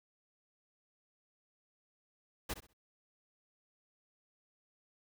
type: noise with echo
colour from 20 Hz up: pink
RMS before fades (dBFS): -38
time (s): 2.49-2.54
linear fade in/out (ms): 10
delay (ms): 65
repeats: 3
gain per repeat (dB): -12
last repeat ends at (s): 2.735
effects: none